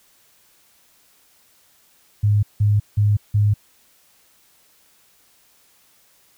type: tone bursts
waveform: sine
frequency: 103.83 Hz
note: G#2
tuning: in tune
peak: -13 dBFS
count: 4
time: 2.23-3.54 s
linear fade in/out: 10 ms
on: 200 ms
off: 170 ms
effects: white hiss -57 dBFS RMS until 6.37 s